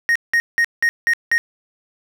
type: tone bursts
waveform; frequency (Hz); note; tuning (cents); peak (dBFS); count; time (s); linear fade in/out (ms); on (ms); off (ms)
triangle; 1864.7; A#6; 0; -11; 6; 0.09-1.38; 0; 65; 180
effects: none